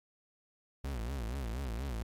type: tone with vibrato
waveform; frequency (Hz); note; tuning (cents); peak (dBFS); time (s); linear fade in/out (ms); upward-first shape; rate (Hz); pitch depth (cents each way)
40% pulse; 61.9; B1; +5; -34; 0.84-2.03; 5; sine; 4.2; 220
effects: MP3 96 kbps